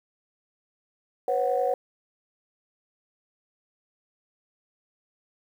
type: chord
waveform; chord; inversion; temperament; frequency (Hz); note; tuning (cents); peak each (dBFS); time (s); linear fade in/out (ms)
sine; B suspended second; none; equal with one note detuned; 493.9 / 544.5 / 740; B4 / C#5 / F#5; 0 / -31 / 0; -26; 1.28-1.74; 2
effects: tanh soft clip ceiling -13 dBFS + 9-bit